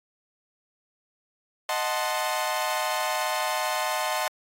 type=chord; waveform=sawtooth; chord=D# diminished seventh; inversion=none; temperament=equal; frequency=622.3 / 740 / 880 / 1046.5 Hz; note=D#5 / F#5 / A5 / C6; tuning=0 / 0 / 0 / 0 cents; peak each=-27 dBFS; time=1.69-4.28 s; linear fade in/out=2 ms; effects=AAC 48 kbps